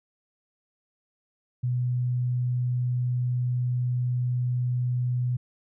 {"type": "tone", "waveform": "sine", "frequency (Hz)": 124, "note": "B2", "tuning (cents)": 7, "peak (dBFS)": -23, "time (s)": [1.63, 5.37], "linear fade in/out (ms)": 10, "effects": []}